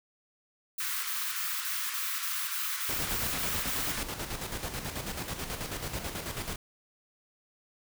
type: noise bursts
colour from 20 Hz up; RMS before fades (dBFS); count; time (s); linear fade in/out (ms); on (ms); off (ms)
violet; -35; 11; 0.78-3.92; 5; 250; 39
type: high-pass noise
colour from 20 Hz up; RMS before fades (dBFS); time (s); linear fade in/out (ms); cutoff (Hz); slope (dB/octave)
pink; -37; 0.8-4.03; 2; 1100; 48
type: noise with tremolo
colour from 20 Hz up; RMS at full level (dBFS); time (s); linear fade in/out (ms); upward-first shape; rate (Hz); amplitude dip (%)
pink; -35; 2.89-6.56; 2; square; 9.2; 50
effects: none